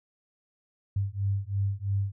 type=beating tone pair; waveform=sine; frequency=97.7 / 100.7 Hz; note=G2 / G2; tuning=-5 / +47 cents; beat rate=3 Hz; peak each=-29 dBFS; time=0.96-2.12 s; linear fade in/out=5 ms; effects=none